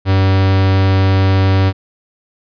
45% pulse tone, 95.8 Hz, G2, 39 cents flat, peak -9 dBFS, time 0.05-1.73 s, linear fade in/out 50 ms, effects resampled to 11025 Hz

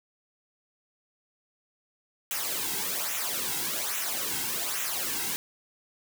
white noise with flanger, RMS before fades -31 dBFS, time 2.31-5.36 s, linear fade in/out 0 ms, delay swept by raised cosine 0.21 to 1.71 ms, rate 1.2 Hz, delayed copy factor -0.7, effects none

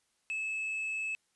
triangle tone with quantisation, 2602 Hz, E7, 23 cents flat, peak -31 dBFS, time 0.3-1.15 s, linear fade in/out 0 ms, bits 10, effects white hiss -75 dBFS RMS until 1.35 s + resampled to 24000 Hz

